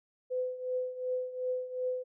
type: tone with tremolo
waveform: sine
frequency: 506 Hz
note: B4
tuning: 42 cents sharp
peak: -28 dBFS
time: 0.3-2.04 s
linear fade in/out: 20 ms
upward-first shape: triangle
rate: 2.7 Hz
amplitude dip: 80%
effects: none